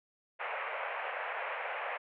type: band-pass noise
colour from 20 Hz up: pink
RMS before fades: -38 dBFS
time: 0.39-1.98 s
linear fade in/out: 20 ms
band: 520 to 2600 Hz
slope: 48 dB/octave
effects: none